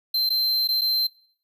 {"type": "tone with dropouts", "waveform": "square", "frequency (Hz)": 4115, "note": "C8", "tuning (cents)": -30, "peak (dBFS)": -21, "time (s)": [0.14, 1.07], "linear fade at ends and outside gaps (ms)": 5, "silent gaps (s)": [[0.292, 0.302], [0.675, 0.687], [0.811, 0.816]], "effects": ["noise-tail reverb RT60 0.6 s tail -22 dB re dry"]}